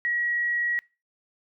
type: tone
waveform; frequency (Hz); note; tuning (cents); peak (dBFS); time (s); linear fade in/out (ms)
sine; 1912; A#6; +43; -23; 0.05-0.79; 0
effects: noise-tail reverb RT60 0.3 s tail -25 dB re dry